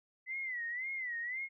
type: tone with vibrato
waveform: sine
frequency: 2000 Hz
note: B6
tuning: 21 cents sharp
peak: -36 dBFS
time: 0.26-1.49 s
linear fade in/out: 50 ms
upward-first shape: sine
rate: 1.9 Hz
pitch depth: 130 cents each way
effects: none